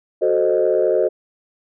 sine chord, F# diminished seventh, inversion none, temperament equal with one note detuned, 370 / 440 / 523.3 / 617.6 Hz, F#4 / A4 / C5 / Eb5, 0 / 0 / 0 / -13 cents, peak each -19 dBFS, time 0.21-1.09 s, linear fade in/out 20 ms, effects tanh soft clip ceiling -6 dBFS

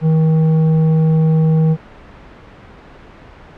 sine tone with tanh clipping, 159.1 Hz, D#3, 39 cents sharp, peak -11 dBFS, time 0.01-1.77 s, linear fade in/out 50 ms, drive 8 dB, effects pink hiss -39 dBFS RMS until 3.57 s + low-pass 2000 Hz 12 dB/octave

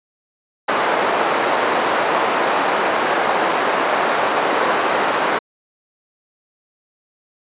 white band-pass noise, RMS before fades -18 dBFS, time 0.68-5.39 s, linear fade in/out 10 ms, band 400 to 1100 Hz, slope 12 dB/octave, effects resampled to 8000 Hz

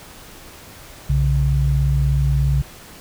sine tone pair together, 61.73 / 138.59 Hz, B1 / C#3, 0 / 0 cents, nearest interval octave + major second, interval 1400 cents, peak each -17 dBFS, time 1.09-2.62 s, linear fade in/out 10 ms, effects pink hiss -41 dBFS RMS until 3 s

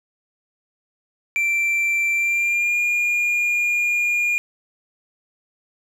triangle tone with pitch glide, 2349 to 2422 Hz, D7 to D#7, 0 to -47 cents, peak -16 dBFS, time 1.36-4.38 s, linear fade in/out 0 ms, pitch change +53 cents, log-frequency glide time 2.14-2.77 s, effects none

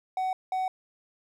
triangle tone pair in turn, 750 / 750 Hz, F#5 / F#5, +23 / +23 cents, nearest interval unison, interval 0 cents, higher neither, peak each -24 dBFS, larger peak neither, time 0.17-0.33 / 0.52-0.68 s, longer neither, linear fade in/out 2 ms, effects none

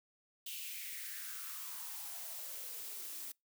blue noise with high-pass filter sweep, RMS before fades -45 dBFS, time 0.46-3.32 s, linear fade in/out 5 ms, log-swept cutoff 3000 to 270 Hz, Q 4.6, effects noise-tail reverb RT60 0.2 s tail -26 dB re dry

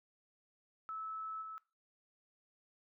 sine tone with level steps, 1304 Hz, E6, 19 cents flat, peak -40 / -44 dBFS, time 0.89-1.58 s, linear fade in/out 0 ms, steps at 1.41 s, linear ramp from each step 20 ms, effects noise-tail reverb RT60 0.3 s tail -20 dB re dry

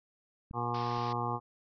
clicks, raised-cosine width 5 ms, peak -31 / -41 dBFS, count 2, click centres 0.511 / 0.98 s
harmonic tone, 119.7 Hz, A#2, 46 cents sharp, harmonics 1 / 2 / 3 / 4 / 6 / 7 / 8 / 9 / 10, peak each -37 / -42 / -42 / -42 / -41 / -37 / -43 / -37 / -41 dBFS, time 0.53-1.4 s, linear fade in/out 50 ms
white band-pass noise, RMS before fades -48 dBFS, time 0.74-1.13 s, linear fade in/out 5 ms, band 720 to 5400 Hz, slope 96 dB/octave
effects none

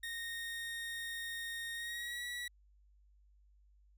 30% pulse tone with pitch glide, 1853 to 1937.3 Hz, A#6 to B6, -11 to -34 cents, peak -37 dBFS, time 0.03-2.48 s, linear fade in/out 5 ms, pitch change +77 cents, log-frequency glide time 1.74-2.24 s, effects added 50 Hz sine -63 dBFS peak until 3.97 s

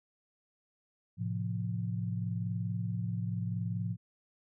sine chord, F major, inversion first, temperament equal, 110 / 130.81 / 174.61 Hz, A2 / C3 / F3, 0 / 0 / 0 cents, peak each -34 / -40 / -36 dBFS, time 1.17-3.97 s, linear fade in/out 50 ms, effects none

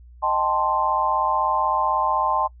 sine chord, A half-diminished seventh, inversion second, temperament equal, 622.3 / 784 / 880 / 1046.5 Hz, Eb5 / G5 / A5 / C6, 0 / 0 / 0 / 0 cents, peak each -28 / -26 / -23 / -22 dBFS, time 0.22-2.48 s, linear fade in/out 20 ms, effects noise-tail reverb RT60 0.1 s tail -23 dB re dry + added 60 Hz sine -43 dBFS peak until 2.6 s

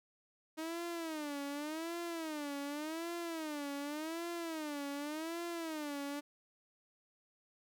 sawtooth tone with vibrato, 311.1 Hz, D#4, in tune, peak -35 dBFS, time 0.57-6.21 s, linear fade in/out 20 ms, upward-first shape sine, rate 0.87 Hz, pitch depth 170 cents each way, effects none

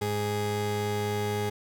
30% pulse tone pair together, 103.83 / 415.3 Hz, G#2 / G#4, 0 / 0 cents, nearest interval 2 octaves, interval 2400 cents, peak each -28 dBFS, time 0.01-1.5 s, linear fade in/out 10 ms, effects none

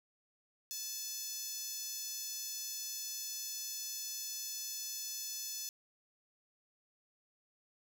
10% pulse tone with high-pass filter, 868 Hz, A5, 24 cents flat, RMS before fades -42 dBFS, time 0.71-5.69 s, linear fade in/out 0 ms, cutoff 6700 Hz, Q 2.4, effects none

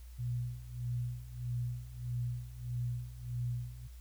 sine tone with tremolo, 121.5 Hz, B2, 28 cents flat, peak -32 dBFS, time 0.18-3.88 s, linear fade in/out 20 ms, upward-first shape sine, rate 1.6 Hz, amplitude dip 85%, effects added 60 Hz sine -47 dBFS peak until 4 s + white hiss -64 dBFS RMS until 4 s

